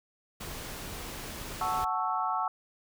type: noise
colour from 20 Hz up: pink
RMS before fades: -40 dBFS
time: 0.4-1.85 s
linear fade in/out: 10 ms
type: chord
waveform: sine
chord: F# minor seventh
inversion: none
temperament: equal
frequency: 740 / 880 / 1108.7 / 1318.5 Hz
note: F#5 / A5 / C#6 / E6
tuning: 0 / 0 / 0 / 0 cents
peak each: -33 dBFS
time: 1.61-2.48 s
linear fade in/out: 2 ms
effects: none